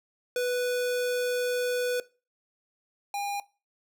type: tone pair in turn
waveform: square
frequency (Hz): 493.9 / 809.3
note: B4 / G#5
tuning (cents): 0 / -45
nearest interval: major sixth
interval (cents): 855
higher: second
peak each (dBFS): -26 / -30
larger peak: first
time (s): 0.36-2 / 3.14-3.4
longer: first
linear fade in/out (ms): 2
effects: noise-tail reverb RT60 0.3 s tail -19 dB re dry